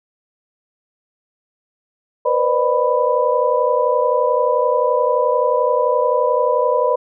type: tone cluster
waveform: sine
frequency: 484.5 / 516 / 600 / 991 Hz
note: B4 / C5 / D5 / B5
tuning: -33 / -24 / +37 / +6 cents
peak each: -19 dBFS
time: 2.25-6.96 s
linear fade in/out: 10 ms
effects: none